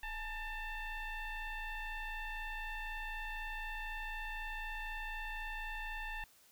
sine tone with frequency modulation, 910 Hz, A#5, 42 cents flat, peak -39 dBFS, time 0.03-6.24 s, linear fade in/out 2 ms, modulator 882 Hz, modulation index 2.1, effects white hiss -65 dBFS RMS until 6.51 s

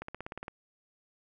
accelerating click train, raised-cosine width 0.5 ms, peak -24 dBFS, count 9, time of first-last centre 0.02-0.481 s, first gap 64 ms, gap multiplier 0.97, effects none

